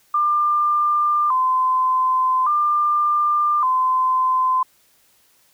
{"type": "tone with vibrato", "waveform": "sine", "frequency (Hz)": 1108.7, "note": "C#6", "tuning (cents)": 0, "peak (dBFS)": -15, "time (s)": [0.14, 4.63], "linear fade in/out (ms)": 5, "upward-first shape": "square", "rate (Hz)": 0.43, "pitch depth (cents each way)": 130, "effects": ["white hiss -58 dBFS RMS until 5.53 s"]}